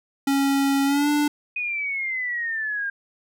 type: tone with pitch glide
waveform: square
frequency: 276 to 294.1 Hz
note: C#4 to D4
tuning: -7 to +3 cents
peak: -19 dBFS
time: 0.27-1.28 s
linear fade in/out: 5 ms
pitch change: +110 cents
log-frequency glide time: 0.85-1.09 s
type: exponential sweep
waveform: sine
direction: down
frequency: 2500 to 1598 Hz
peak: -24 dBFS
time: 1.56-2.9 s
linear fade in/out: 5 ms
effects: none